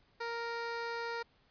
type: tone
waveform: 15% pulse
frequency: 466.2 Hz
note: A#4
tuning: in tune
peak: -30 dBFS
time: 0.2-1.23 s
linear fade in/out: 10 ms
effects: pink hiss -69 dBFS RMS until 1.5 s + resampled to 11025 Hz